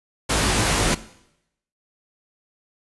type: noise with comb filter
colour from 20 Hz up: pink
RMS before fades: -20 dBFS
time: 0.29-0.95 s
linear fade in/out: 10 ms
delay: 19 ms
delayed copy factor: +0.75
effects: noise-tail reverb RT60 0.8 s tail -17 dB re dry + resampled to 24000 Hz